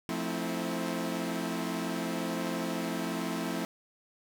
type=chord; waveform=sawtooth; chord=F major seventh; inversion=none; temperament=equal with one note detuned; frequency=174.61 / 220 / 261.6 / 323.6 Hz; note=F3 / A3 / C4 / E4; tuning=0 / 0 / 0 / -32 cents; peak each=-33 dBFS; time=0.09-3.65 s; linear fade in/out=0 ms; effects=none